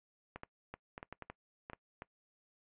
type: clicks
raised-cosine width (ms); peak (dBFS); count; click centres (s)
0.5; -29; 11; 0.36 / 0.434 / 0.74 / 0.979 / 1.029 / 1.126 / 1.223 / 1.3 / 1.699 / 1.733 / 2.021
effects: noise-tail reverb RT60 0.1 s tail -22 dB re dry + resampled to 8000 Hz